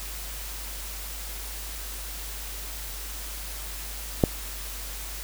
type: click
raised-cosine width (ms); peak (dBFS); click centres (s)
2; -3; 4.238
effects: added 50 Hz sine -37 dBFS peak until 5.23 s + white hiss -38 dBFS RMS until 5.23 s